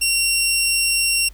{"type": "tone", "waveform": "15% pulse", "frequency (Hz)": 2744, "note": "F7", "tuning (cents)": -31, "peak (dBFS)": -9, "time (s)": [0.01, 1.29], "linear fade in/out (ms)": 10, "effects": ["added 50 Hz sine -39 dBFS peak until 1.33 s", "pink hiss -53 dBFS RMS until 1.33 s"]}